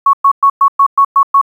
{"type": "tone bursts", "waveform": "sine", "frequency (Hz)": 1108.7, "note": "C#6", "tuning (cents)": 0, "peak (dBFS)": -4, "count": 8, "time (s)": [0.06, 1.414], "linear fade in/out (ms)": 5, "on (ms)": 73, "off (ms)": 110, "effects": ["7-bit"]}